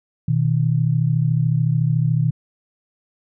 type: tone pair together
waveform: sine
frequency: 122.79 / 156.6 Hz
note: B2 / D#3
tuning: -10 / +11 cents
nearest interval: major third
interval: 421 cents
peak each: -18 dBFS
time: 0.28-2.31 s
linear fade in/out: 5 ms
effects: none